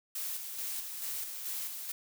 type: noise with tremolo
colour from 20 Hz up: blue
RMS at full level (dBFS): -37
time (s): 0.15-1.92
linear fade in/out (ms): 5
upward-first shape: square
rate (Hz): 2.3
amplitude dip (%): 40
effects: none